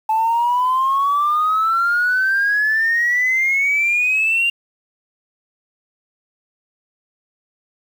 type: exponential sweep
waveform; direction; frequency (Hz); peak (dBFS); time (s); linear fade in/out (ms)
sine; up; 869 to 2800; -13; 0.09-4.5; 5
effects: tanh soft clip ceiling -10 dBFS + 7-bit